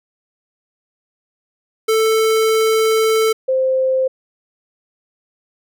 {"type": "tone pair in turn", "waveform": ["square", "sine"], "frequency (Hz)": [441.8, 522.5], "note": ["A4", "C5"], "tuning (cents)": [7, -2], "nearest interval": "minor third", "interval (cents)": 291, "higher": "second", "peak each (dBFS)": -13, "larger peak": "neither", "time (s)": [[1.88, 3.33], [3.48, 4.08]], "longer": "first", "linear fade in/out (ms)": 10, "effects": []}